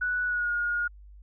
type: tone with pitch glide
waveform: sine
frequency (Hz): 1477 to 1431.6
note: F#6 to F6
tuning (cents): -3 to +42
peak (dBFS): -25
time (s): 0.01-0.88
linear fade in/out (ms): 10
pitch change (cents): -55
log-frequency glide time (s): 0.25-0.51
effects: added 50 Hz sine -46 dBFS peak until 1.22 s